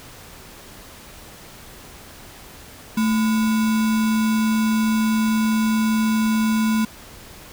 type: tone with sample-and-hold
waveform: sine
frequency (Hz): 220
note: A3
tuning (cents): 0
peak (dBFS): -16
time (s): 2.97-6.85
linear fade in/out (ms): 5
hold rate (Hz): 1225
effects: pink hiss -42 dBFS RMS until 7.52 s